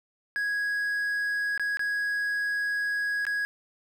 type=tone with dropouts; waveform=triangle; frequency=1659 Hz; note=G#6; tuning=2 cents flat; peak=-24 dBFS; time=0.36-3.45 s; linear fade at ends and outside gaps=0 ms; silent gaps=1.577-1.596 / 1.771-1.794 / 3.252-3.267 s; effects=10-bit